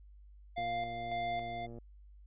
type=tone with tremolo; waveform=square; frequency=698.5 Hz; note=F5; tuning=in tune; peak=-34 dBFS; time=0.56-1.67 s; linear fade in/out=20 ms; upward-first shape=square; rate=1.8 Hz; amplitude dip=45%
type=click train; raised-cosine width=2 ms; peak=-36 dBFS; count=142; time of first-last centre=0.58-1.785 s; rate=117 Hz
effects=added 50 Hz sine -53 dBFS peak until 2.26 s + resampled to 8000 Hz